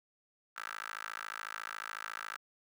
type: tone with high-pass filter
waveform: 15% pulse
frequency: 54 Hz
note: A1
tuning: 32 cents flat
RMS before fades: -43 dBFS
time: 0.56-2.37 s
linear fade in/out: 10 ms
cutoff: 1400 Hz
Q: 4.7
effects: none